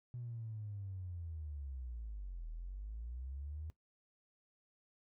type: linear two-way sweep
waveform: triangle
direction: down then up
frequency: 123.47 to 39 to 79.9 Hz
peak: -38 dBFS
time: 0.14-3.7 s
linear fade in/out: 0 ms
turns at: 2.49 s
effects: noise-tail reverb RT60 0.1 s tail -19 dB re dry + tanh soft clip ceiling -40 dBFS